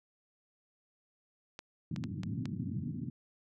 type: clicks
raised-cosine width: 0.2 ms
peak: -26 dBFS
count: 5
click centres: 1.591 / 1.962 / 2.039 / 2.234 / 2.456 s
type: band-pass noise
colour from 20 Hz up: pink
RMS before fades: -38 dBFS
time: 1.91-3.1 s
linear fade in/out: 5 ms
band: 100 to 280 Hz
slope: 48 dB/octave
effects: none